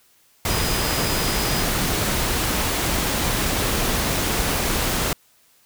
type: tone in noise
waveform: sine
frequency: 4978 Hz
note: D#8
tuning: in tune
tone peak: -31 dBFS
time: 0.5-1.63 s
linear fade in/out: 2 ms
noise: pink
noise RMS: -22 dBFS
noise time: 0.45-5.13 s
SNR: -12 dB
effects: white hiss -58 dBFS RMS until 5.65 s